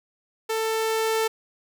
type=tone with level ramp; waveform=sawtooth; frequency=444 Hz; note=A4; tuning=16 cents sharp; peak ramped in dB=-20 to -17 dBFS; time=0.49-1.28 s; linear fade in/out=10 ms; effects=none